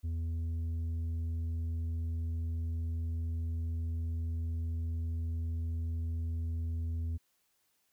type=tone with tanh clipping; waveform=sine; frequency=82.41 Hz; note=E2; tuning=in tune; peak=-33 dBFS; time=0.03-7.18 s; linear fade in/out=20 ms; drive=5 dB; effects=white hiss -75 dBFS RMS until 7.92 s